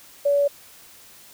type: tone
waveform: sine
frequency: 570 Hz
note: C#5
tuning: 48 cents sharp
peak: -16 dBFS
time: 0.25-0.48 s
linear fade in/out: 10 ms
effects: white hiss -48 dBFS RMS until 1.33 s